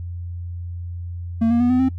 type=tone with pitch steps; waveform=triangle; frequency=227.2 / 235.5 / 244.1 / 253 / 262.2 Hz; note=A#3 / A#3 / B3 / B3 / C4; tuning=-44 / +18 / -20 / +42 / +4 cents; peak=-12 dBFS; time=1.41-1.89 s; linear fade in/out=10 ms; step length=96 ms; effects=noise-tail reverb RT60 0.1 s tail -20 dB re dry + added 87 Hz sine -27 dBFS peak until 1.98 s